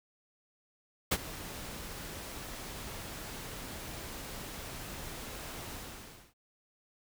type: noise with ADSR envelope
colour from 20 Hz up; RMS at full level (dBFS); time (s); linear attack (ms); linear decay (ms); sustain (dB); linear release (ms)
pink; -26; 1.11-6.34; 11; 48; -17; 600
effects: none